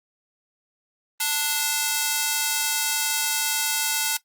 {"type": "ring-modulated tone", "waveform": "5% pulse", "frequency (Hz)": 1174.7, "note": "D6", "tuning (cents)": 0, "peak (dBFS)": -7, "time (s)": [1.2, 4.17], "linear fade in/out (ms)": 5, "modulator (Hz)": 289, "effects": ["noise-tail reverb RT60 0.1 s tail -17 dB re dry", "Opus 32 kbps"]}